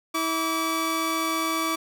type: tone pair together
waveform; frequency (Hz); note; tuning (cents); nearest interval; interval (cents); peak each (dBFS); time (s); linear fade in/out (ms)
sawtooth; 323.9 / 1151; E4 / D6; -30 / -35; octave + minor seventh; 2195; -24 / -22; 0.14-1.76; 10
effects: none